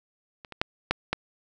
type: clicks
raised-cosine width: 0.3 ms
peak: -26 / -24 / -7 / -6 / -9 dBFS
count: 5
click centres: 0.448 / 0.523 / 0.615 / 0.91 / 1.13 s
effects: none